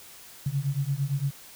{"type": "beating tone pair", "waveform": "sine", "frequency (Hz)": [134.9, 143.7], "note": ["C#3", "D3"], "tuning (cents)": [-47, -37], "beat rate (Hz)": 8.8, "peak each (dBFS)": -28, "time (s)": [0.46, 1.31], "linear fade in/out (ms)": 5, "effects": ["white hiss -48 dBFS RMS until 1.55 s"]}